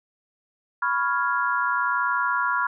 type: chord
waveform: sine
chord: C# dominant seventh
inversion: third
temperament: equal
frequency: 987.8 / 1108.7 / 1396.9 / 1661.2 Hz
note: B5 / C#6 / E#6 / G#6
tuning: 0 / 0 / 0 / 0 cents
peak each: -26 / -28 / -24 / -30 dBFS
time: 0.82-2.67 s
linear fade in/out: 5 ms
effects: none